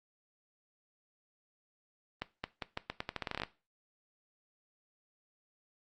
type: accelerating click train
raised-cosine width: 0.3 ms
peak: -19 dBFS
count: 16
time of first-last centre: 2.22-3.435 s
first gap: 220 ms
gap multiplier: 0.83
effects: noise-tail reverb RT60 0.3 s tail -17 dB re dry + Opus 32 kbps